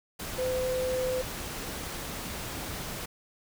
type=tone in noise; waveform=sine; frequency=511 Hz; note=C5; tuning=41 cents flat; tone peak=-27 dBFS; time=0.38-1.22 s; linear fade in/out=10 ms; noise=pink; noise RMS=-37 dBFS; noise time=0.19-3.06 s; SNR=+7 dB; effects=none